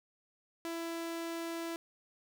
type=tone; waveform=sawtooth; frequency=333.3 Hz; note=E4; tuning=19 cents sharp; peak=-33 dBFS; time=0.65-1.76 s; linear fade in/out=0 ms; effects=none